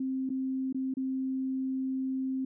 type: tone with dropouts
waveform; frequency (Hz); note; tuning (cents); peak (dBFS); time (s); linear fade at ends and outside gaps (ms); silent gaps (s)
sine; 263.1; C4; +10; -29; 0-2.45; 5; 0.293-0.301 / 0.727-0.745 / 0.94-0.969
effects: none